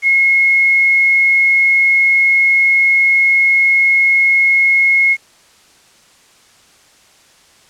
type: tone with quantisation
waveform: sine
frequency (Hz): 2166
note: C#7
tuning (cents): -41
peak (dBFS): -8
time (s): 0.02-5.17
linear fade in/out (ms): 50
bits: 6
effects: white hiss -48 dBFS RMS until 7.69 s + low-pass 8000 Hz 12 dB/octave